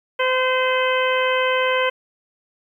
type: harmonic tone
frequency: 514 Hz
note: C5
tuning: 31 cents flat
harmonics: 1 / 2 / 3 / 4 / 5 / 6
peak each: -20 / -23 / -25 / -26 / -27 / -28 dBFS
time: 0.19-1.9 s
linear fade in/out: 10 ms
effects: 9-bit